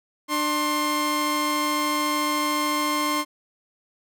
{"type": "tone pair together", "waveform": "sawtooth", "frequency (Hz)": [297.7, 1060.9], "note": ["D4", "C6"], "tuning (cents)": [24, 24], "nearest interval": "octave + minor seventh", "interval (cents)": 2200, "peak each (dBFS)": [-22, -20], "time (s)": [0.28, 3.25], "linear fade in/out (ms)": 50, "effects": []}